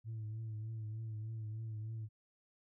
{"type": "tone with vibrato", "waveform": "sine", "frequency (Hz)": 110, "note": "A2", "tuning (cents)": 0, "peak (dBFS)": -38, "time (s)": [0.04, 2.09], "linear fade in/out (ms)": 50, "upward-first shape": "triangle", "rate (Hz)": 3.3, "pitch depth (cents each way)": 56, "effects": ["tanh soft clip ceiling -38 dBFS"]}